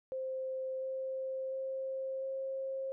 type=tone with pitch steps; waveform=sine; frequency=523.3 / 526.9 / 530.6 / 534.3 Hz; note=C5 / C5 / C5 / C5; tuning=0 / +12 / +24 / +36 cents; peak=-35 dBFS; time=0.12-2.92 s; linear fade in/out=0 ms; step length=700 ms; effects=none